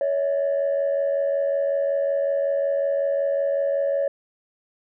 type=tone pair together; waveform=sine; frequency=559.6 / 645 Hz; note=C#5 / E5; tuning=+16 / -38 cents; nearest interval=major second; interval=246 cents; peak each=-19 / -26 dBFS; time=0.01-4.08 s; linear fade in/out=2 ms; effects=tanh soft clip ceiling -16 dBFS